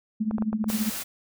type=tone with tremolo; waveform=sine; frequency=216.3 Hz; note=A3; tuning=29 cents flat; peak=-20 dBFS; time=0.2-0.9 s; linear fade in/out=10 ms; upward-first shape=triangle; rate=15 Hz; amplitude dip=90%
type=clicks; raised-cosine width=1 ms; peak=-19 dBFS; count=6; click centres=0.311 / 0.383 / 0.423 / 0.53 / 0.642 / 0.701 s
type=noise; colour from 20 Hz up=white; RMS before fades=-33 dBFS; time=0.68-1.04 s; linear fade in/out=20 ms
effects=none